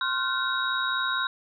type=tone cluster; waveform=sine; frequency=1052 / 1407 / 1531 / 3802 Hz; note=C6 / F6 / G6 / A#7; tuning=+9 / +12 / -41 / +33 cents; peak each=-30 dBFS; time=0.01-1.27 s; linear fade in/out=2 ms; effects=none